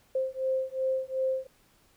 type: beating tone pair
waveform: sine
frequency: 523.3 / 526 Hz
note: C5 / C5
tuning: 0 / +9 cents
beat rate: 2.7 Hz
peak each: -30 dBFS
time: 0.15-1.47 s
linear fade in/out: 5 ms
effects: pink hiss -64 dBFS RMS until 1.96 s